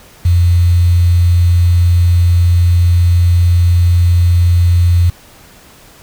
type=tone with quantisation; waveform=sine; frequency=87.31 Hz; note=F2; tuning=in tune; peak=-6 dBFS; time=0.25-5.1 s; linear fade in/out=5 ms; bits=5; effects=pink hiss -41 dBFS RMS until 6.02 s